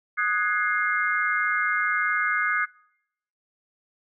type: chord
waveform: sine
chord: Ab dominant seventh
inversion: second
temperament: equal with one note detuned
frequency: 1244.5 / 1480 / 1661.2 / 2117 Hz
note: Eb6 / Gb6 / Ab6 / C7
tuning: 0 / 0 / 0 / +20 cents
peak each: -27 dBFS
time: 0.17-2.66 s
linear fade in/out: 20 ms
effects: noise-tail reverb RT60 0.8 s tail -25 dB re dry